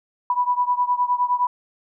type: beating tone pair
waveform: sine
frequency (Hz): 981 / 990.7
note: B5 / B5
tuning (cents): -12 / +5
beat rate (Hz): 9.7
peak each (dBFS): -20 / -22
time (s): 0.3-1.47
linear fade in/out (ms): 2
effects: none